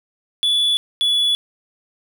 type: tone pair in turn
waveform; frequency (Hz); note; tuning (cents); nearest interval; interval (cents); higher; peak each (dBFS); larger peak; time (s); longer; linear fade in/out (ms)
triangle; 3438 / 3418; A7 / G#7; -41 / +49; unison; 10; first; -13; neither; 0.43-0.77 / 1.01-1.35; neither; 0
effects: none